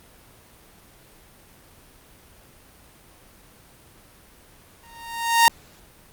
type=tone with exponential growth; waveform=sawtooth; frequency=927 Hz; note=A#5; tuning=10 cents flat; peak=-6 dBFS; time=4.83-5.48 s; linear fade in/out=0 ms; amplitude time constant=140 ms; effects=pink hiss -51 dBFS RMS until 6.12 s + Opus 32 kbps